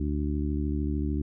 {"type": "harmonic tone", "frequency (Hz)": 73.42, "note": "D2", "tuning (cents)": 0, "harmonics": [1, 2, 3, 4, 5], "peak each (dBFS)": [-28, -35, -34, -32, -39], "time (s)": [0, 1.22], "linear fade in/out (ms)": 5, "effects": []}